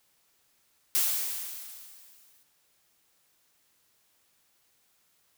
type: noise with exponential decay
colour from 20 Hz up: blue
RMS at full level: -24 dBFS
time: 0.95-2.43 s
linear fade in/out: 0 ms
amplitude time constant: 320 ms
effects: white hiss -69 dBFS RMS until 5.37 s